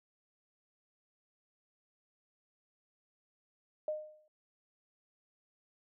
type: tone with exponential decay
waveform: sine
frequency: 613 Hz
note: D#5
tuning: 26 cents flat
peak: -30 dBFS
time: 3.88-4.28 s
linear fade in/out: 2 ms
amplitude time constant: 86 ms
effects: none

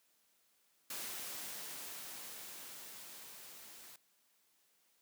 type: noise with level ramp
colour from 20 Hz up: white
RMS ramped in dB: -43 to -55 dBFS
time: 0.9-3.96 s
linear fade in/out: 2 ms
effects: white hiss -74 dBFS RMS until 5.01 s + high-pass 150 Hz 12 dB/octave

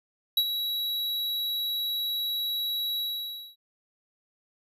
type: tone with ADSR envelope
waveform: square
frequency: 3890 Hz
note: B7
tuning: 27 cents flat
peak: -19 dBFS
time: 0.37-3.56 s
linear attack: 4 ms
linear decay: 63 ms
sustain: -9 dB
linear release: 570 ms
effects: resampled to 32000 Hz

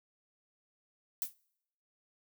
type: noise with exponential decay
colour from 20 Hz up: violet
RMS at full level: -30 dBFS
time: 1.22-1.34 s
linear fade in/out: 0 ms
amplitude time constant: 26 ms
effects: noise-tail reverb RT60 0.8 s tail -26 dB re dry

